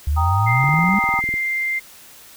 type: exponential sweep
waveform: sine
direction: up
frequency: 69.6 to 207.1 Hz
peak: -16 dBFS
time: 0.07-0.99 s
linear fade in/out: 5 ms
type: chord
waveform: sine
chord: Eb major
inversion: first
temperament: equal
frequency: 784 / 932.3 / 1244.5 Hz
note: G5 / Bb5 / Eb6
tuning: 0 / 0 / 0 cents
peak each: -24 / -23 / -22 dBFS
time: 0.16-1.21 s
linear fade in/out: 20 ms
type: tone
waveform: sine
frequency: 2094 Hz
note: C7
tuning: 1 cent sharp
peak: -19 dBFS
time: 0.46-1.8 s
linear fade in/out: 20 ms
type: click train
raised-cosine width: 3 ms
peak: -20 dBFS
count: 15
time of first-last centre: 0.64-1.34 s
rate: 20 Hz
effects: white hiss -44 dBFS RMS until 2.36 s